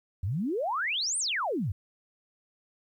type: exponential two-way sweep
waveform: sine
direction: up then down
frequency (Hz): 82.41 to 9370 to 82.41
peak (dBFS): -27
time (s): 0.23-1.72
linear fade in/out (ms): 5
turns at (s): 1.18
effects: 11-bit